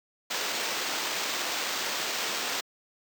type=noise with sample-and-hold; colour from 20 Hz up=white; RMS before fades=-31 dBFS; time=0.3-2.61 s; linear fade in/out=10 ms; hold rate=11025 Hz; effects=high-pass 300 Hz 12 dB/octave